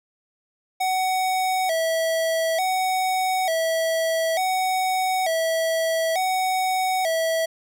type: tone with vibrato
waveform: square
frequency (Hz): 698.5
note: F5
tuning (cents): 0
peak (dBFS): -21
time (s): 0.8-7.46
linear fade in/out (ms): 10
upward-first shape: square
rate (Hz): 0.56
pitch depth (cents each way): 120
effects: none